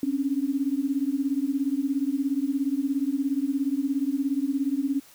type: beating tone pair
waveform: sine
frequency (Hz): 267.8 / 284.8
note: C4 / C#4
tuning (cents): +40 / +47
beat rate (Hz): 17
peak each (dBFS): -26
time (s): 0.03-5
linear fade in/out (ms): 2
effects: white hiss -53 dBFS RMS until 5.14 s